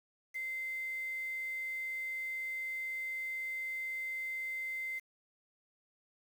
sine tone with quantisation, 2074 Hz, C7, 16 cents flat, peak -36 dBFS, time 0.34-5 s, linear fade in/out 20 ms, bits 9, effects none

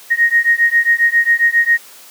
sine beating tone pair, 1864.7 / 1872.1 Hz, A#6 / A#6, 0 / +7 cents, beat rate 7.4 Hz, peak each -13 dBFS, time 0.1-1.78 s, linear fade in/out 20 ms, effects white hiss -40 dBFS RMS until 2.1 s + high-pass 300 Hz 12 dB/octave

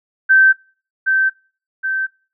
sine tone with echo, 1551 Hz, G6, 19 cents flat, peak -7 dBFS, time 0.29-0.53 s, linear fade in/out 20 ms, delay 770 ms, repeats 2, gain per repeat -5 dB, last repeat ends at 2.07 s, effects noise-tail reverb RT60 0.4 s tail -24 dB re dry

